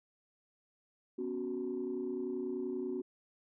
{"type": "chord", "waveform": "sine", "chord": "B suspended second", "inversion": "none", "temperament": "equal", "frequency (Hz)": [246.9, 277.2, 370], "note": ["B3", "C#4", "F#4"], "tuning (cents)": [0, 0, 0], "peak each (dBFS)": [-40, -40, -36], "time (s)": [1.18, 3.02], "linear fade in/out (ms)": 10, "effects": ["tanh soft clip ceiling -28 dBFS"]}